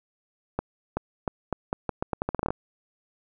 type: accelerating click train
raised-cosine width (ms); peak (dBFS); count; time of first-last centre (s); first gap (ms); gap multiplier
1; -12; 16; 0.59-2.505; 380; 0.81
effects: none